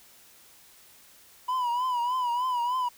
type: tone with vibrato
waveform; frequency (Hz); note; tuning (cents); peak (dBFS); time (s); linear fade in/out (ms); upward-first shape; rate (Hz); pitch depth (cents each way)
triangle; 986; B5; -3; -23; 1.48-2.89; 10; triangle; 3.3; 88
effects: white hiss -55 dBFS RMS until 2.97 s